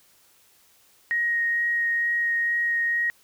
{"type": "tone with vibrato", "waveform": "sine", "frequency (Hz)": 1877, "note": "A#6", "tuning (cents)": 11, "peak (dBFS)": -21, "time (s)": [1.11, 3.1], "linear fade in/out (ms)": 0, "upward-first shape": "sine", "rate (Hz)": 2.2, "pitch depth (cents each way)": 9, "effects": ["white hiss -59 dBFS RMS until 3.23 s"]}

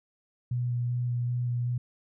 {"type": "tone with vibrato", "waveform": "sine", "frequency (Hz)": 121.9, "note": "B2", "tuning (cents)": -22, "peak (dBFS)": -26, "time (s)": [0.51, 1.78], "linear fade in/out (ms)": 5, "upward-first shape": "square", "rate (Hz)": 2.6, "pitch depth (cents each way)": 10, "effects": []}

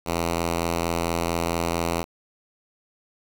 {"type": "tone", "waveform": "5% pulse", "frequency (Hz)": 84.4, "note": "E2", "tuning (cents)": 41, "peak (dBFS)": -12, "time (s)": [0.05, 2.05], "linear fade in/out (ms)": 50, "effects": ["7-bit"]}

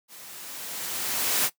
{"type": "noise with level ramp", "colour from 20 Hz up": "white", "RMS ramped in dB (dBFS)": [-46, -22], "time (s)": [0.08, 1.5], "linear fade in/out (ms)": 50, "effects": ["noise-tail reverb RT60 0.1 s tail -18 dB re dry", "high-pass 150 Hz 12 dB/octave"]}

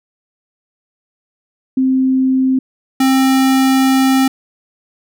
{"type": "tone pair in turn", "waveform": ["sine", "square"], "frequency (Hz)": [261.6, 264.8], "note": ["C4", "C4"], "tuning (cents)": [0, 21], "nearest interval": "unison", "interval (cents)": 21, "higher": "second", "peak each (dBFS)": -10, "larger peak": "neither", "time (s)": [[1.77, 2.59], [3, 4.28]], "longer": "second", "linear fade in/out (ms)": 5, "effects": []}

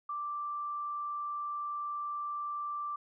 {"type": "tone", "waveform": "sine", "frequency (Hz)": 1174.7, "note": "D6", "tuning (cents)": 0, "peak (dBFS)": -34, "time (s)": [0.09, 2.96], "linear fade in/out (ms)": 5, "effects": []}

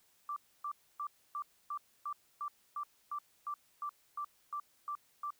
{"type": "tone bursts", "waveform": "sine", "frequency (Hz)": 1172, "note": "D6", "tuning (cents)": -4, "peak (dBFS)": -36, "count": 15, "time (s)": [0.29, 5.305], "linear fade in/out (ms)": 2, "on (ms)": 73, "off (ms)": 280, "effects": ["white hiss -70 dBFS RMS until 5.39 s"]}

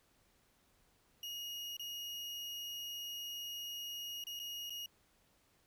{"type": "tone with dropouts", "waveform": "35% pulse", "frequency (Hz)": 2873, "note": "F7", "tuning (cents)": 48, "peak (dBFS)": -40, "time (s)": [1.23, 4.86], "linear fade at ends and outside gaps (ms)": 2, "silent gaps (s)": [[1.768, 1.795], [4.24, 4.268], [4.393, 4.398], [4.697, 4.704]], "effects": ["pink hiss -72 dBFS RMS until 5.66 s"]}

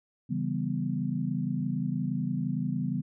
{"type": "chord", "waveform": "sine", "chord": "C# half-diminished seventh", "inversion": "none", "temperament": "equal", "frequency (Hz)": [138.59, 164.81, 196, 246.9], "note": ["C#3", "E3", "G3", "B3"], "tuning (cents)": [0, 0, 0, 0], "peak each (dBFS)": -33, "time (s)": [0.29, 3.02], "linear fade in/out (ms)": 20, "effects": []}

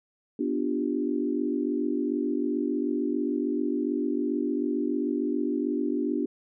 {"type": "chord", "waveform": "sine", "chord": "G dominant seventh", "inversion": "first", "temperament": "equal", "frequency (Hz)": [246.9, 293.7, 349.2, 392], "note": ["B3", "D4", "F4", "G4"], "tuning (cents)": [0, 0, 0, 0], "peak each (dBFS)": [-30, -28, -32, -33], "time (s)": [0.39, 6.26], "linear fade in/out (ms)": 5, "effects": []}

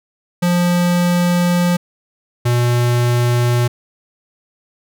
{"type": "tone pair in turn", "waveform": "square", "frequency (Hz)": [175.8, 121.1], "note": ["F3", "B2"], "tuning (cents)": [12, -34], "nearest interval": "tritone", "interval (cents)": 646, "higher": "first", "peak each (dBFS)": -13, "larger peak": "neither", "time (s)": [[0.42, 1.77], [2.45, 3.68]], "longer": "first", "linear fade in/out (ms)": 10, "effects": []}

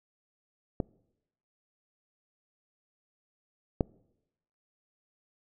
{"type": "clicks", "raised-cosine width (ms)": 2, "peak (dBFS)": [-15, -11], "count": 2, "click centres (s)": [0.802, 3.808], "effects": ["noise-tail reverb RT60 0.9 s tail -25 dB re dry"]}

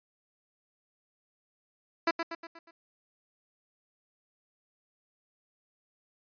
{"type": "tone with echo", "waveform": "10% pulse", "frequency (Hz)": 333, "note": "E4", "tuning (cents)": 18, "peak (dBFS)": -15, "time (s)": [2.07, 2.11], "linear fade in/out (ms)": 5, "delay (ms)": 120, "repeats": 5, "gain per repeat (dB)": -6, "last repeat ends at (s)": 2.71, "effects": ["resampled to 11025 Hz"]}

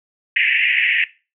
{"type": "band-pass noise", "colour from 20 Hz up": "pink", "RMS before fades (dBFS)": -17, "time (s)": [0.36, 1.04], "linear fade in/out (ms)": 2, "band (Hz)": [1800, 2800], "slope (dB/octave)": 96, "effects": ["noise-tail reverb RT60 0.3 s tail -18 dB re dry"]}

